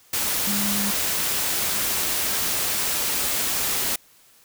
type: tone in noise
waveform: sine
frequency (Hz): 203.6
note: G#3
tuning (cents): -34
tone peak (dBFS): -26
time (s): 0.47-0.91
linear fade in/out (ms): 5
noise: white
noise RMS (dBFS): -24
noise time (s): 0.13-3.96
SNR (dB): -5
effects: white hiss -55 dBFS RMS until 4.44 s